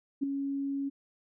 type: tone with ADSR envelope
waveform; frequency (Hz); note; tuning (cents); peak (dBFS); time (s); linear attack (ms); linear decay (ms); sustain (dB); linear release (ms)
sine; 277.2; C#4; 0; -23; 0.21-0.9; 23; 5; -7; 21
effects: none